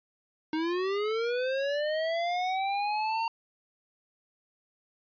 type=linear sweep; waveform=square; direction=up; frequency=307.9 to 920 Hz; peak=-28 dBFS; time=0.53-3.28 s; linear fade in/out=2 ms; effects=resampled to 11025 Hz